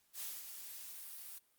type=noise with ADSR envelope; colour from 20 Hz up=blue; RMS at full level=-42 dBFS; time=0.13-1.39 s; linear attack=73 ms; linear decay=220 ms; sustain=-7 dB; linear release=14 ms; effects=white hiss -74 dBFS RMS until 1.58 s + Opus 48 kbps